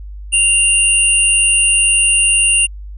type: tone pair together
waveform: sine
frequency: 2780 / 9351 Hz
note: F7 / D9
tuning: -9 / -9 cents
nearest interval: octave + major sixth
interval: 2100 cents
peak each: -12 dBFS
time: 0.32-2.67 s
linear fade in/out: 20 ms
effects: added 50 Hz sine -27 dBFS peak until 2.97 s